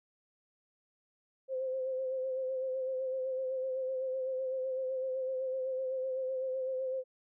sine tone with vibrato, 521 Hz, C5, 7 cents flat, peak -32 dBFS, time 1.48-7.04 s, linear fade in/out 50 ms, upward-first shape sine, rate 7.9 Hz, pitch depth 32 cents each way, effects none

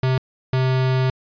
square tone pair in turn, 130 / 130 Hz, C3 / C3, -11 / -11 cents, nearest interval unison, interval 0 cents, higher neither, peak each -17 dBFS, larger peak neither, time 0.03-0.18 / 0.53-1.1 s, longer second, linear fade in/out 2 ms, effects resampled to 11025 Hz

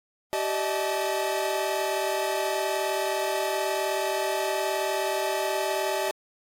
45% pulse tone cluster, 385.1 / 599 / 638 / 867 Hz, G4 / D5 / D#5 / A5, -31 / +34 / +43 / -26 cents, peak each -31 dBFS, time 0.33-6.11 s, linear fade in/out 0 ms, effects AAC 48 kbps

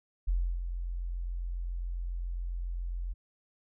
sine tone with ADSR envelope, 43.65 Hz, F1, in tune, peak -24 dBFS, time 0.27-3.14 s, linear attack 16 ms, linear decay 310 ms, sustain -8 dB, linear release 22 ms, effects none

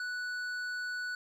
sine tone with hard clipping, 1480 Hz, F#6, in tune, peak -36 dBFS, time 0-1.15 s, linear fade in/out 2 ms, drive 8 dB, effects none

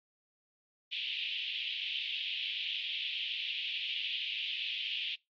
white band-pass noise, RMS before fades -37 dBFS, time 0.91-5.16 s, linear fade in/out 20 ms, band 2600 to 3400 Hz, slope 48 dB/octave, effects noise-tail reverb RT60 0.2 s tail -23 dB re dry + AAC 48 kbps

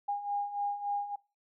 sine beating tone pair, 811 / 814.5 Hz, G#5 / G#5, -41 / -34 cents, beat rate 3.5 Hz, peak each -37 / -32 dBFS, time 0.08-1.16 s, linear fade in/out 10 ms, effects noise-tail reverb RT60 0.3 s tail -23 dB re dry

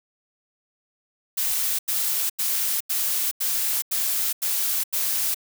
blue noise bursts, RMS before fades -24 dBFS, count 8, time 1.37-5.346 s, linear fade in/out 10 ms, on 420 ms, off 88 ms, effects none

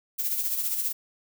violet noise with tremolo, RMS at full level -26 dBFS, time 0.18-0.93 s, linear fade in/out 20 ms, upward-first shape sine, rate 15 Hz, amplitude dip 50%, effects none

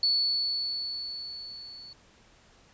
sine tone with level ramp, 4435 Hz, C#8, in tune, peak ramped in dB -21 to -44 dBFS, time 0.03-1.93 s, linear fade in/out 2 ms, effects pink hiss -59 dBFS RMS until 2.73 s + resampled to 16000 Hz

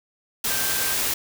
sine tone in noise, 1568 Hz, G6, in tune, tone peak -32 dBFS, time 0.5-0.94 s, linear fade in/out 5 ms, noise white, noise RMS -24 dBFS, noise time 0.44-1.14 s, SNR -11 dB, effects none

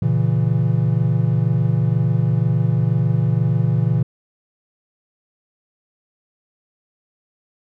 triangle chord, A# diminished, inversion none, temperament equal, 116.54 / 138.59 / 164.81 Hz, A#2 / C#3 / E3, 0 / 0 / 0 cents, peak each -16 / -18 / -18 dBFS, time 0.02-4.03 s, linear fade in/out 5 ms, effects none

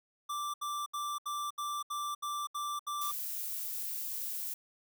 square tone bursts, 1174.7 Hz, D6, in tune, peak -35 dBFS, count 9, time 0.29-3.116 s, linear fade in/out 10 ms, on 250 ms, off 72 ms
violet noise, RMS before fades -38 dBFS, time 3.01-4.54 s, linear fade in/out 5 ms
effects none

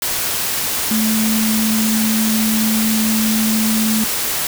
sine tone in noise, 219.2 Hz, A3, 6 cents flat, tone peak -15 dBFS, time 0.91-4.04 s, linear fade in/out 2 ms, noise white, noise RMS -20 dBFS, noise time 0.02-4.47 s, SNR +2 dB, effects none

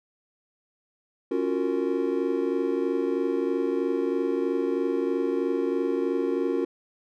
triangle chord, Gb major seventh, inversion second, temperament just, 277.5 / 346.9 / 370 / 462.5 Hz, Db4 / F4 / Gb4 / Bb4, +2 / -12 / 0 / -14 cents, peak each -27 dBFS, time 1.31-6.65 s, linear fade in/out 5 ms, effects none

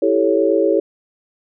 sine chord, A dominant seventh, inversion second, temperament equal, 329.6 / 392 / 440 / 554.4 Hz, E4 / G4 / A4 / C#5, 0 / 0 / 0 / 0 cents, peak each -18 dBFS, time 0.02-0.8 s, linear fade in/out 5 ms, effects none

